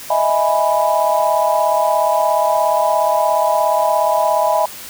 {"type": "chord", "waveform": "sine", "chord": "E major seventh", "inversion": "third", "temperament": "equal", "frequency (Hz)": [622.3, 659.3, 830.6, 987.8], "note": ["D#5", "E5", "G#5", "B5"], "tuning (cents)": [0, 0, 0, 0], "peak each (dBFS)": -18, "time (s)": [0.1, 4.66], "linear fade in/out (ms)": 5, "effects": ["white hiss -33 dBFS RMS until 4.89 s"]}